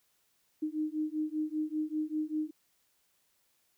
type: beating tone pair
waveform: sine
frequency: 305.7 / 310.8 Hz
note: D#4 / D#4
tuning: -30 / -2 cents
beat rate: 5.1 Hz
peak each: -34 / -34 dBFS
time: 0.62-2.51 s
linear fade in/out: 10 ms
effects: white hiss -73 dBFS RMS until 3.77 s